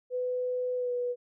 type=tone with pitch glide; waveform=sine; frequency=500 to 490 Hz; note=B4 to B4; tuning=+21 to -14 cents; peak=-28 dBFS; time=0.1-1.16 s; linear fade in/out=50 ms; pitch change=-35 cents; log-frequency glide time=0.76-0.92 s; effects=none